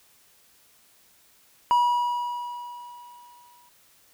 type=tone with exponential decay; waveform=triangle; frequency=968 Hz; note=B5; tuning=35 cents flat; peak=-14 dBFS; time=1.71-3.69 s; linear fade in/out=0 ms; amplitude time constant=430 ms; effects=white hiss -59 dBFS RMS until 4.13 s